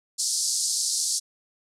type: band-pass noise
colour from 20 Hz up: pink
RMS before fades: -26 dBFS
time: 0.18-1.2 s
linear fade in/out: 20 ms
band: 4500 to 10000 Hz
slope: 48 dB/octave
effects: none